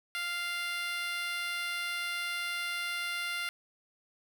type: tone with high-pass filter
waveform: 10% pulse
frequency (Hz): 697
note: F5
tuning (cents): -4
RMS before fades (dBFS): -35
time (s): 0.15-3.49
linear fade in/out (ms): 0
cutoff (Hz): 1600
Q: 2
effects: none